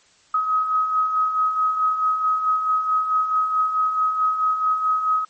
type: beating tone pair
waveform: sine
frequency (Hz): 1264 / 1268.6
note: D#6 / D#6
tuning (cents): +27 / +33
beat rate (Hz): 4.6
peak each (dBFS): -27 / -18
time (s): 0.34-5.25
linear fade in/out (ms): 5
effects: white hiss -56 dBFS RMS until 5.29 s + MP3 32 kbps